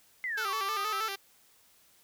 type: linear two-way sweep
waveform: sine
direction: down then up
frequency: 2093 to 1108.7 to 1342 Hz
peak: -31 dBFS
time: 0.24-1.08 s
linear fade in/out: 0 ms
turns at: 0.51 s
type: tone with vibrato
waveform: 5% pulse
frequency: 415.3 Hz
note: G#4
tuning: in tune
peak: -23 dBFS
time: 0.37-1.16 s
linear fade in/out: 10 ms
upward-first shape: square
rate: 6.3 Hz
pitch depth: 92 cents each way
effects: white hiss -63 dBFS RMS until 2.03 s